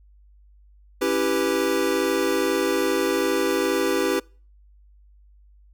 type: chord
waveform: square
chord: C# half-diminished seventh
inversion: none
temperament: equal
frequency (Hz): 277.2 / 329.6 / 392 / 493.9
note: C#4 / E4 / G4 / B4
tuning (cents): 0 / 0 / 0 / 0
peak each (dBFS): -29 / -27 / -25 / -26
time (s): 1.01-4.2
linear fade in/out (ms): 10
effects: noise-tail reverb RT60 0.4 s tail -26 dB re dry + added 50 Hz sine -50 dBFS peak until 5.73 s